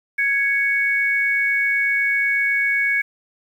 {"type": "tone pair together", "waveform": "sine", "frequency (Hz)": [1661.2, 2223], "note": ["G#6", "C#7"], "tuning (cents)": [0, 4], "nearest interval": "perfect fourth", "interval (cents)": 504, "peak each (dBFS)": [-21, -18], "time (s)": [0.18, 3.02], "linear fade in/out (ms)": 10, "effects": ["8-bit"]}